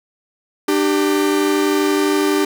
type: tone pair together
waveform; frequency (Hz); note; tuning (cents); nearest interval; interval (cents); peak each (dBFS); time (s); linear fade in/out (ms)
45% pulse; 299.8 / 392; D4 / G4; +36 / 0; perfect fourth; 464; -17; 0.68-2.45; 5
effects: none